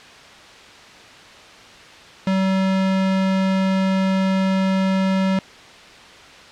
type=tone; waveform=square; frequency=190.7 Hz; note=G3; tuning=47 cents flat; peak=-17 dBFS; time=2.27-5.39 s; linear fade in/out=2 ms; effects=white hiss -42 dBFS RMS until 6.51 s + low-pass 4000 Hz 12 dB/octave